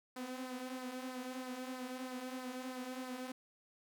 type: tone with flanger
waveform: sawtooth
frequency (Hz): 255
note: C4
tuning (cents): -44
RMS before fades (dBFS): -44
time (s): 0.16-3.32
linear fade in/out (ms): 5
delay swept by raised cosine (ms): 0.3 to 5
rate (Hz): 3.1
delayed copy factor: -0.55
effects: none